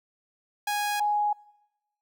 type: tone pair in turn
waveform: sawtooth / sine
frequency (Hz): 827 / 832.3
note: G#5 / G#5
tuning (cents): -8 / +4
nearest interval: unison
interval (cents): 12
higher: second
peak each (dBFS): -22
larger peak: neither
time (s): 0.67-1 / 1-1.33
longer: neither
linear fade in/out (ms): 5
effects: noise-tail reverb RT60 1.0 s tail -26 dB re dry